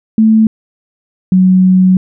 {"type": "tone pair in turn", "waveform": "sine", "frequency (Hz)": [220, 185.64], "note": ["A3", "F#3"], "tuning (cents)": [0, 6], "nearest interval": "minor third", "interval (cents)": 294, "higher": "first", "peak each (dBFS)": -4, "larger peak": "neither", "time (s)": [[0.18, 0.47], [1.32, 1.97]], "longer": "second", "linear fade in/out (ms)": 2, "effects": []}